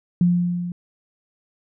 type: tone with level ramp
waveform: sine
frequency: 175.8 Hz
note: F3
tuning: 12 cents sharp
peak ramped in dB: -12 to -26 dBFS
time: 0.21-0.72 s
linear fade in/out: 2 ms
effects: none